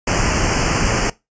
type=band-stop noise; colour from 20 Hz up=pink; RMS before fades=-17 dBFS; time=0.07-1.1 s; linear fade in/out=5 ms; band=3000 to 4700 Hz; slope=96 dB/octave; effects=noise-tail reverb RT60 0.2 s tail -20 dB re dry + resampled to 16000 Hz